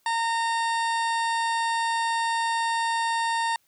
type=harmonic tone; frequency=918 Hz; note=A#5; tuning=27 cents flat; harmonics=1 / 2 / 3 / 4 / 5 / 6 / 8 / 9 / 10; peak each=-24 / -30 / -39 / -37 / -39 / -45 / -44 / -47 / -43 dBFS; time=0.06-3.56 s; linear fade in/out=2 ms; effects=white hiss -67 dBFS RMS until 3.67 s